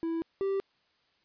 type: tone pair in turn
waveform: triangle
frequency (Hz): 329.6 / 390.7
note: E4 / G4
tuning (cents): 0 / -6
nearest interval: minor third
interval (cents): 294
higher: second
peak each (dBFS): -27 / -25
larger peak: second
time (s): 0.03-0.22 / 0.41-0.6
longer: neither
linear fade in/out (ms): 0
effects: white hiss -70 dBFS RMS until 1.24 s + resampled to 11025 Hz